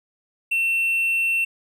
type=tone; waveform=triangle; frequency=2700 Hz; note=E7; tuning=41 cents sharp; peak=-17 dBFS; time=0.51-1.45 s; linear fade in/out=10 ms; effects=none